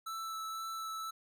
square tone with vibrato, 1318.5 Hz, E6, in tune, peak -39 dBFS, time 0.06-1.11 s, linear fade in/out 10 ms, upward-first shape sine, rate 2 Hz, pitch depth 9 cents each way, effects none

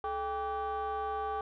sine tone with frequency modulation, 793 Hz, G5, 20 cents sharp, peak -30 dBFS, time 0.04-1.41 s, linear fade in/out 2 ms, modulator 363 Hz, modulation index 1.1, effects tanh soft clip ceiling -30 dBFS

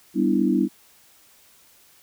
sine chord, E minor seventh, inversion first, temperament equal, 196 / 246.9 / 293.7 / 329.6 Hz, G3 / B3 / D4 / E4, 0 / 0 / 0 / 0 cents, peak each -23 dBFS, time 0.14-0.69 s, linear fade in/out 50 ms, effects white hiss -55 dBFS RMS until 2.02 s

